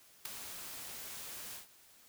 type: noise with ADSR envelope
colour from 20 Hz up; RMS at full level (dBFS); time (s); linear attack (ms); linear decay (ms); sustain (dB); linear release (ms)
white; -35; 0.25-1.67; 5; 6; -11; 120
effects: white hiss -62 dBFS RMS until 2.08 s